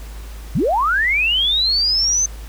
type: linear sweep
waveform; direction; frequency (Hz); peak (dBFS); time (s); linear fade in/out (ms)
sine; up; 103.83 to 6272; -14; 0.55-2.26; 5
effects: added 53 Hz sine -30 dBFS peak until 2.48 s + pink hiss -42 dBFS RMS until 2.48 s